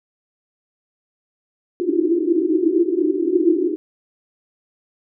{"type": "band-pass noise", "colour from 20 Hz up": "pink", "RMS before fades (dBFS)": -18, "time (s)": [1.8, 3.76], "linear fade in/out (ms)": 0, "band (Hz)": [310, 370], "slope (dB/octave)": 96, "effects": []}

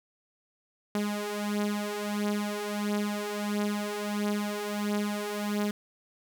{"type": "beating tone pair", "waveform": "sawtooth", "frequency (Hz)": [206.2, 207.7], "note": ["G#3", "G#3"], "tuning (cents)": [-12, 0], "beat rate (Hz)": 1.5, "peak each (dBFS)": [-29, -27], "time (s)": [0.95, 5.71], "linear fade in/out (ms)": 2, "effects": []}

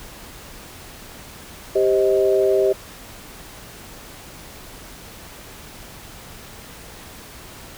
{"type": "chord", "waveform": "sine", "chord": "C minor", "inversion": "second", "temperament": "just", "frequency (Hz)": [392.4, 523.3, 627.9], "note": ["G4", "C5", "Eb5"], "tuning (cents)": [2, 0, 16], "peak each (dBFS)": [-16, -22, -20], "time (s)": [1.75, 2.73], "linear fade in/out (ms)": 10, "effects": ["pink hiss -40 dBFS RMS until 7.77 s"]}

